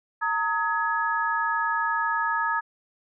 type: tone cluster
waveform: sine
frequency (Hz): 919 / 1267 / 1681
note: A#5 / D#6 / G#6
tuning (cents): -25 / +31 / +20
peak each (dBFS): -27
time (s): 0.21-2.61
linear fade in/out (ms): 20
effects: none